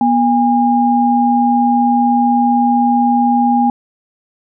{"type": "tone pair together", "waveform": "sine", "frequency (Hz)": [242.2, 814], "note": ["B3", "G#5"], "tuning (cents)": [-34, -35], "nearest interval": "octave + major sixth", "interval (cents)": 2099, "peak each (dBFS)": -12, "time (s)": [0.01, 3.7], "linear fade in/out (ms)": 2, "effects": []}